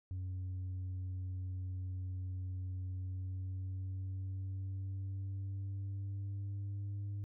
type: tone with pitch glide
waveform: sine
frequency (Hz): 92.5 to 100.87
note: F#2 to G2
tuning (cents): 0 to +50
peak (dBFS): -35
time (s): 0.11-7.24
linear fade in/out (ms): 0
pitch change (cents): +150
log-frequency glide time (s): 2.88-7.11
effects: tanh soft clip ceiling -37 dBFS